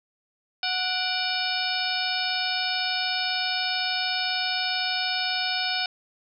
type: harmonic tone with a mistuned harmonic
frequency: 737 Hz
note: F#5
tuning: 7 cents flat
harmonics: 1 / 2 / 3 / 4 / 5 / 6 / 7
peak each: -32 / -32 / -32 / -32 / -32 / -32 / -32 dBFS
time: 0.63-5.86 s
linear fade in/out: 2 ms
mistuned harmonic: 3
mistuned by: +110 cents
effects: none